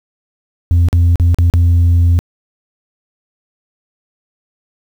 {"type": "tone with dropouts", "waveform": "sine", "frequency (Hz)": 86, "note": "F2", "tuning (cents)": -26, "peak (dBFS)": -4, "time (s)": [0.71, 2.19], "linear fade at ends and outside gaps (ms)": 0, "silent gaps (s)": [[0.886, 0.929], [1.157, 1.198], [1.345, 1.386], [1.5, 1.538]], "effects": ["tanh soft clip ceiling -6 dBFS", "7-bit"]}